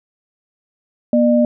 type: tone pair together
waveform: sine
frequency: 240 / 602.1 Hz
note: B3 / D5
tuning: -49 / +43 cents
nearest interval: octave + major third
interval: 1592 cents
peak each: -12 / -14 dBFS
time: 1.13-1.45 s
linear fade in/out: 2 ms
effects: none